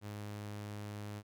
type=tone; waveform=sawtooth; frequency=103.83 Hz; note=G#2; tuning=in tune; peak=-38 dBFS; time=0.01-1.23 s; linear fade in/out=50 ms; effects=none